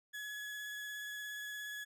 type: tone with vibrato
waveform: 35% pulse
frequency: 1692 Hz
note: G#6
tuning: 32 cents sharp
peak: -40 dBFS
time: 0.13-1.85 s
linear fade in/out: 20 ms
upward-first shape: triangle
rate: 17 Hz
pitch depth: 16 cents each way
effects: none